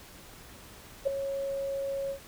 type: tone with ADSR envelope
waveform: sine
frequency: 550 Hz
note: C#5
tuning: 14 cents flat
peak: -20 dBFS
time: 1.05-2.19 s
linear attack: 23 ms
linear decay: 4 ms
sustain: -10 dB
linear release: 90 ms
effects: pink hiss -50 dBFS RMS until 2.27 s